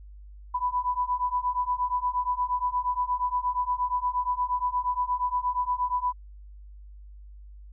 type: beating tone pair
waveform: sine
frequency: 987.8 / 996.3 Hz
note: B5 / B5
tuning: 0 / +15 cents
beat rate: 8.5 Hz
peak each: -28 / -27 dBFS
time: 0.54-6.13 s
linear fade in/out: 10 ms
effects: added 50 Hz sine -43 dBFS peak until 7.72 s